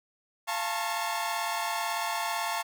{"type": "tone cluster", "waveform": "sawtooth", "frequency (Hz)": [691, 869, 907, 1090], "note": ["F5", "A5", "A#5", "C#6"], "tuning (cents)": [-19, -22, -48, -29], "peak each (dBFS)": -31, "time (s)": [0.47, 2.63], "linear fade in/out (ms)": 20, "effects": []}